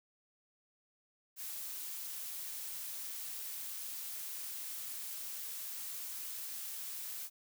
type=noise; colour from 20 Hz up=blue; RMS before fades=-43 dBFS; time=1.36-7.3 s; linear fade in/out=50 ms; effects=none